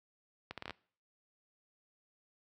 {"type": "accelerating click train", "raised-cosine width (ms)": 0.3, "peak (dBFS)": -25, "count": 7, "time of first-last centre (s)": [0.51, 0.707], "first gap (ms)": 67, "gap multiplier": 0.7, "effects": ["noise-tail reverb RT60 0.5 s tail -23 dB re dry", "high-pass 60 Hz 12 dB/octave"]}